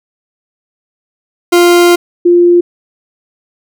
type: tone pair in turn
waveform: 40% pulse / sine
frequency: 349.2 / 349.2 Hz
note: F4 / F4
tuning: 0 / 0 cents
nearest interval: unison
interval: 0 cents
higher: neither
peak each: -3 dBFS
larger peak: neither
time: 1.52-1.96 / 2.25-2.61 s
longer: first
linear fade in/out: 10 ms
effects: none